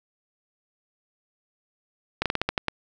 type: slowing click train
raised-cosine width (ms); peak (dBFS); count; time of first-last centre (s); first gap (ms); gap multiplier
0.3; -7; 8; 2.22-2.683; 37; 1.19
effects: none